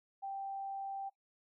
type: tone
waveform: sine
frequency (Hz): 784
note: G5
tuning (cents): 0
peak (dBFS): -38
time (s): 0.22-1.1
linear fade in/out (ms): 20
effects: noise-tail reverb RT60 0.1 s tail -19 dB re dry